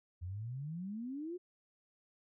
sine exponential sweep, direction up, 84.1 to 370 Hz, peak -39 dBFS, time 0.21-1.38 s, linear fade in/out 20 ms, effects none

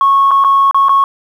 sine tone with dropouts, 1100 Hz, C#6, 14 cents flat, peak -5 dBFS, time 0.01-1.04 s, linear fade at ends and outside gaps 1 ms, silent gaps 0.309-0.314 / 0.44-0.446 / 0.711-0.745 / 0.885-0.893 s, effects tanh soft clip ceiling -2 dBFS + 7-bit

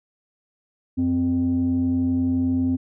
sine tone pair together, 90.55 / 259.6 Hz, F#2 / C4, -37 / -13 cents, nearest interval octave + tritone, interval 1824 cents, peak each -25 / -18 dBFS, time 0.97-2.77 s, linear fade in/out 20 ms, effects tanh soft clip ceiling -14 dBFS

